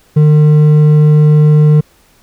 sine tone with hard clipping, 151.2 Hz, D#3, 49 cents flat, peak -5 dBFS, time 0.16-1.81 s, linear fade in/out 10 ms, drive 5 dB, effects pink hiss -49 dBFS RMS until 2.22 s

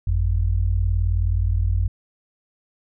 sine tone pair together, 50.06 / 89.2 Hz, G1 / F2, +37 / +37 cents, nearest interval minor seventh, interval 1000 cents, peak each -20 dBFS, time 0.07-1.88 s, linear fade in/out 5 ms, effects none

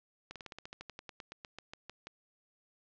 slowing click train, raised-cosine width 0.2 ms, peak -27 dBFS, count 19, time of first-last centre 0.31-2.07 s, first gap 47 ms, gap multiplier 1.08, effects low-pass 5000 Hz 12 dB/octave

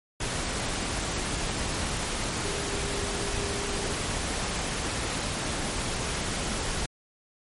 sine tone in noise, 402.6 Hz, G4, 46 cents sharp, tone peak -36 dBFS, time 2.44-3.92 s, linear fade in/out 5 ms, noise pink, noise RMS -30 dBFS, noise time 0.2-6.86 s, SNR -9 dB, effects MP3 48 kbps

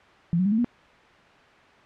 sine tone with pitch steps, 170 / 185.39 / 202.2 / 220.5 / 240.4 Hz, F3 / F#3 / G#3 / A3 / B3, -46 / +4 / -46 / +4 / -46 cents, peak -19 dBFS, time 0.33-0.645 s, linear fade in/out 0 ms, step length 63 ms, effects white hiss -52 dBFS RMS until 1.85 s + low-pass 2000 Hz 12 dB/octave

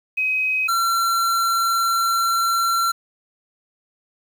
sine / square tone pair in turn, 2528 / 1360.2 Hz, D#7 / F6, +27 / -46 cents, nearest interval major seventh, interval 1073 cents, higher first, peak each -18 dBFS, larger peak neither, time 0.17-0.68 / 0.68-2.92 s, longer second, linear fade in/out 10 ms, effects 8-bit

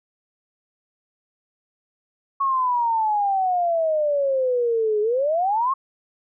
sine exponential two-way sweep, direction down then up, 1108.7 to 415.3 to 1108.7 Hz, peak -18 dBFS, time 2.4-5.74 s, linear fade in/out 10 ms, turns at 5.01 s, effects none

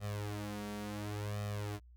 sawtooth tone with flanger, 103.83 Hz, G#2, in tune, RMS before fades -40 dBFS, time 0-1.8 s, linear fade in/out 50 ms, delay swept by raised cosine 1.6 to 4.4 ms, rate 0.7 Hz, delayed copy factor +0.9, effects added 60 Hz sine -55 dBFS peak until 1.96 s

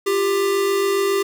square tone pair together, 349.2 / 396.4 Hz, F4 / G4, 0 / +19 cents, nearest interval major second, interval 219 cents, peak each -27 / -18 dBFS, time 0.06-1.23 s, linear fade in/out 10 ms, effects 9-bit

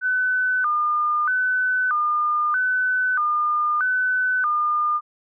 sine tone with vibrato, 1350 Hz, E6, 41 cents sharp, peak -18 dBFS, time 0.01-5.01 s, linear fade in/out 50 ms, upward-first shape square, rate 0.79 Hz, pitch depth 190 cents each way, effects none

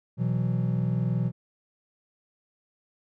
triangle chord, B suspended fourth, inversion none, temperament equal with one note detuned, 123.47 / 163.96 / 185 Hz, B2 / E3 / F#3, 0 / -9 / 0 cents, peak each -24 / -27 / -28 dBFS, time 0.17-1.32 s, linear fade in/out 50 ms, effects none

